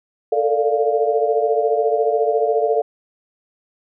sine chord, Bb major seventh, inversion third, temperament equal with one note detuned, 440 / 454.2 / 587.3 / 698.5 Hz, A4 / Bb4 / D5 / F5, 0 / -45 / 0 / 0 cents, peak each -19 / -21 / -22 / -21 dBFS, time 0.32-2.82 s, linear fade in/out 5 ms, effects none

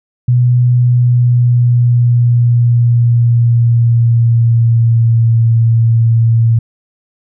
sine tone with pitch glide, 123 to 114.76 Hz, B2 to A#2, -7 to -27 cents, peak -6 dBFS, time 0.28-6.59 s, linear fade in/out 5 ms, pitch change -120 cents, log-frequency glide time 0.72-5.36 s, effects none

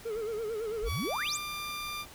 triangle tone with vibrato, 440 Hz, A4, in tune, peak -30 dBFS, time 0.05-0.89 s, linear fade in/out 10 ms, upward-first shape sine, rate 9 Hz, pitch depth 99 cents each way
sine exponential sweep, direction up, 30.8 to 9310 Hz, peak -31 dBFS, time 0.82-1.38 s, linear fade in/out 20 ms
15% pulse tone with pitch glide, 1136 to 1191.8 Hz, C#6 to D6, +42 to +25 cents, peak -29 dBFS, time 0.85-2.06 s, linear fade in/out 50 ms, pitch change +83 cents, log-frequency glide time 1.06-1.15 s
effects pink hiss -50 dBFS RMS until 2.14 s

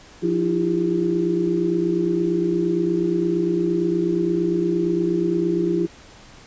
sine tone cluster, 174.8 / 311.6 / 340.2 / 398.3 Hz, F3 / D#4 / F4 / G4, +2 / +3 / -45 / +28 cents, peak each -25 / -27 / -20 / -26 dBFS, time 0.22-5.87 s, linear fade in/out 20 ms, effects pink hiss -46 dBFS RMS until 6.46 s + resampled to 16000 Hz

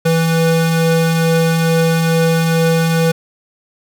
square tone pair together, 163.87 / 493.9 Hz, E3 / B4, -10 / 0 cents, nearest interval octave + perfect fifth, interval 1910 cents, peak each -13 / -18 dBFS, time 0.05-3.12 s, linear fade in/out 10 ms, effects none

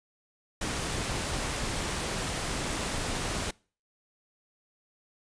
pink noise, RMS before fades -32 dBFS, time 0.61-3.51 s, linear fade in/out 5 ms, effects noise-tail reverb RT60 0.4 s tail -25 dB re dry + resampled to 22050 Hz

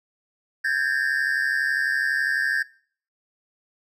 triangle tone cluster, 1580 / 1672 / 1810 Hz, G6 / G#6 / A6, +13 / +11 / +48 cents, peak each -24 dBFS, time 0.64-2.63 s, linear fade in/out 10 ms, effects noise-tail reverb RT60 0.5 s tail -21 dB re dry

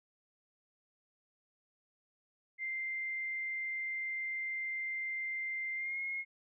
sine tone with pitch glide, 2091 to 2154 Hz, C7 to C7, -2 to +50 cents, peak -35 dBFS, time 2.58-6.25 s, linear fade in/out 50 ms, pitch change +52 cents, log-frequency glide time 5.76-5.99 s, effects none

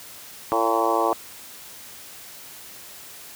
harmonic tone with a mistuned harmonic, 113 Hz, A2, 47 cents sharp, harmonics 3 / 4 / 5 / 6 / 7 / 8 / 9 / 10, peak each -27 / -27 / -27 / -27 / -27 / -27 / -27 / -27 dBFS, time 0.52-1.13 s, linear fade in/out 0 ms, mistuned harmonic 6, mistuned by +23 cents, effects white hiss -42 dBFS RMS until 3.35 s + high-pass 60 Hz 12 dB/octave

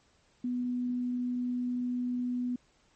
sine tone, 246.9 Hz, B3, in tune, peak -29 dBFS, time 0.44-2.56 s, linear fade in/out 5 ms, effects pink hiss -67 dBFS RMS until 2.95 s + MP3 32 kbps

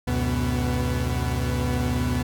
40% pulse tone cluster, 72 / 91 / 123.9 / 247.2 Hz, D2 / F#2 / B2 / B3, -34 / -28 / +6 / +2 cents, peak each -26 / -30 / -26 / -28 dBFS, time 0.07-2.23 s, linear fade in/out 10 ms, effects none

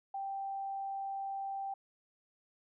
sine tone, 784 Hz, G5, in tune, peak -36 dBFS, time 0.14-1.74 s, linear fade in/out 5 ms, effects none

